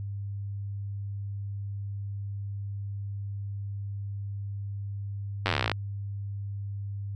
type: slowing click train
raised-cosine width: 0.3 ms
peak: -9 dBFS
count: 19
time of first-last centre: 5.46-5.716 s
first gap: 10 ms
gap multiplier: 1.04
effects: added 100 Hz sine -32 dBFS peak until 7.15 s